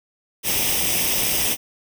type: noise with comb filter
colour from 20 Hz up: white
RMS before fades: -21 dBFS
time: 0.43-1.57 s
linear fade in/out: 50 ms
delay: 0.35 ms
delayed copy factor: +0.65
effects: none